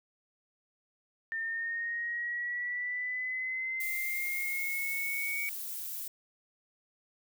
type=linear sweep; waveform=sine; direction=up; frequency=1802 to 2259 Hz; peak=-32 dBFS; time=1.32-5.49 s; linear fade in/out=0 ms
type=noise; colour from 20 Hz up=violet; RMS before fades=-39 dBFS; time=3.8-6.08 s; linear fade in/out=5 ms
effects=none